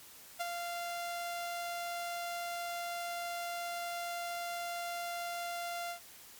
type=tone with ADSR envelope; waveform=sawtooth; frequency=693 Hz; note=F5; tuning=14 cents flat; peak=-28 dBFS; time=0.39-6 s; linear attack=20 ms; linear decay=24 ms; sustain=-5 dB; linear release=99 ms; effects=white hiss -54 dBFS RMS until 6.39 s + MP3 96 kbps